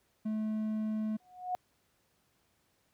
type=tone; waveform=triangle; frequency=216.3 Hz; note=A3; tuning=29 cents flat; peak=-29 dBFS; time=0.25-1.17 s; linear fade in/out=10 ms
type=tone with exponential growth; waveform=sine; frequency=729 Hz; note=F#5; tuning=26 cents flat; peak=-28 dBFS; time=1.2-1.55 s; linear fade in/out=0 ms; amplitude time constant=76 ms
effects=pink hiss -73 dBFS RMS until 2.93 s + high-pass 60 Hz 12 dB/octave